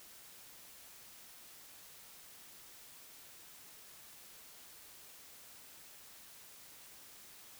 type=silence; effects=white hiss -56 dBFS RMS until 7.59 s